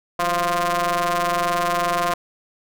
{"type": "ring-modulated tone", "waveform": "sawtooth", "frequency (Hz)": 176.6, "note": "F3", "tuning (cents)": 20, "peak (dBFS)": -12, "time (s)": [0.19, 2.14], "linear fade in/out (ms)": 5, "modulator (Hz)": 872, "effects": []}